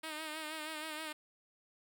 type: tone with vibrato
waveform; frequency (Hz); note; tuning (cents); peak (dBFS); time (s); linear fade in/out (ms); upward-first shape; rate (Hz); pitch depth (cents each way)
5% pulse; 311.1; D#4; 0; -29; 0.03-1.13; 10; sine; 6.3; 46
effects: none